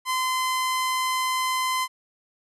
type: tone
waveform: sawtooth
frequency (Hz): 1029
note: C6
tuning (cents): -29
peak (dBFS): -19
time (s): 0.05-1.88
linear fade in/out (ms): 50
effects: resampled to 32000 Hz